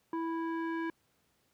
square tone with low-pass filter sweep, 329 Hz, E4, 3 cents flat, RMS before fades -35 dBFS, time 0.13-0.9 s, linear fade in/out 2 ms, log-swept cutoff 1100 to 1800 Hz, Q 1.9, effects pink hiss -73 dBFS RMS until 1.53 s + high-pass 80 Hz 12 dB/octave

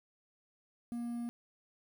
triangle tone with quantisation, 237.1 Hz, A#3, 30 cents sharp, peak -34 dBFS, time 0.92-1.29 s, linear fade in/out 0 ms, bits 10, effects none

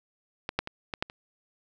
clicks, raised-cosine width 0.3 ms, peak -15 / -9 / -20 / -16 / -11 / -27 dBFS, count 6, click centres 0.491 / 0.59 / 0.674 / 0.938 / 1.025 / 1.099 s, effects none

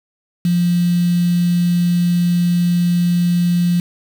sine tone with quantisation, 174.61 Hz, F3, in tune, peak -12 dBFS, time 0.45-3.8 s, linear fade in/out 2 ms, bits 5, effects none

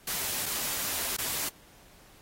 white noise with dropouts, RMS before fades -32 dBFS, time 0.07-1.49 s, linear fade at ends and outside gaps 5 ms, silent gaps 0.458-0.462 / 1.167-1.184 s, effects pink hiss -57 dBFS RMS until 2.21 s + AAC 48 kbps

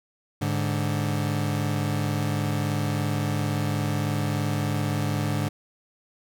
30% pulse tone pair together, 103.59 / 146.5 Hz, G#2 / D3, -4 / -4 cents, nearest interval tritone, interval 600 cents, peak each -24 dBFS, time 0.41-5.49 s, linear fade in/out 10 ms, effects none

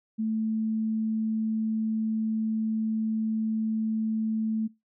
sine tone, 220 Hz, A3, in tune, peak -25 dBFS, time 0.18-4.68 s, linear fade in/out 20 ms, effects noise-tail reverb RT60 0.2 s tail -21 dB re dry

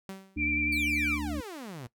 sawtooth tone with exponential decay, 192.3 Hz, G3, 33 cents flat, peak -32 dBFS, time 0.09-0.47 s, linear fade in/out 0 ms, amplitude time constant 81 ms
harmonic tone, 74.2 Hz, D2, 18 cents sharp, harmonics 1 / 3 / 4, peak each -36 / -38 / -32 dBFS, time 0.36-1.41 s, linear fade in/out 10 ms
sine tone with vibrato, 2349 Hz, D7, in tune, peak -27 dBFS, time 0.37-1.19 s, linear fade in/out 50 ms, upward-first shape sine, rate 10 Hz, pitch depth 27 cents each way
sawtooth exponential sweep, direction down, 4669 to 112.6 Hz, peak -35 dBFS, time 0.72-1.87 s, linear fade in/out 5 ms
effects noise-tail reverb RT60 0.1 s tail -18 dB re dry

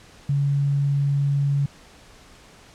sine tone, 141.1 Hz, C#3, 31 cents sharp, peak -18 dBFS, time 0.29-1.66 s, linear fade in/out 5 ms, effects pink hiss -49 dBFS RMS until 2.74 s + low-pass 8000 Hz 12 dB/octave

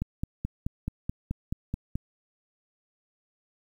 click train, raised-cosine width 5 ms, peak -17 dBFS, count 10, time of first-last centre 0.02-1.955 s, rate 4.65 Hz, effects 9-bit

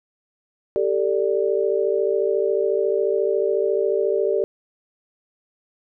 sine chord, G suspended second, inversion none, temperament equal with one note detuned, 392 / 446.1 / 587.3 Hz, G4 / A4 / D5, 0 / +24 / 0 cents, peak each -21 / -22 / -24 dBFS, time 0.76-4.44 s, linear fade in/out 0 ms, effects none

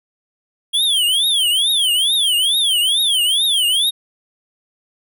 square tone with vibrato, 3257 Hz, G#7, 34 cents flat, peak -14 dBFS, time 0.73-3.91 s, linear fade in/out 20 ms, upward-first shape triangle, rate 2.3 Hz, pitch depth 270 cents each way, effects none

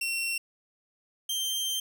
sawtooth tone pair in turn, 2721 / 3148 Hz, F7 / G7, -46 / +7 cents, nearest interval minor third, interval 253 cents, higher second, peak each -25 dBFS, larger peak neither, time 0.01-0.38 / 1.29-1.8 s, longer second, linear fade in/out 5 ms, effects none

